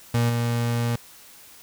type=tone with level steps; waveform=35% pulse; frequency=118.3 Hz; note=A#2; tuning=26 cents sharp; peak=-17 / -20 dBFS; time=0.14-0.96 s; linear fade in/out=5 ms; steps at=0.29 s; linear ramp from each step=10 ms; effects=white hiss -48 dBFS RMS until 1.62 s